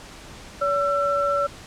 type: tone pair together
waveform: sine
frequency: 569 / 1342.8 Hz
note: C#5 / E6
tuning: +45 / +32 cents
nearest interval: octave + minor third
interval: 1487 cents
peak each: -22 dBFS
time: 0.61-1.47 s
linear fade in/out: 10 ms
effects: pink hiss -42 dBFS RMS until 1.66 s + low-pass 8000 Hz 12 dB/octave